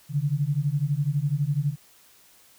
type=beating tone pair; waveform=sine; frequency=138.59 / 150.59 Hz; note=C#3 / D3; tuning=0 / +44 cents; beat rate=12 Hz; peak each=-25 dBFS; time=0.09-1.76 s; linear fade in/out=50 ms; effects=white hiss -56 dBFS RMS until 2.58 s